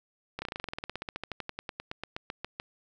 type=slowing click train; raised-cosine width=0.3 ms; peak=-19 dBFS; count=30; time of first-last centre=0.39-2.599 s; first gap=30 ms; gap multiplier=1.06; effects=none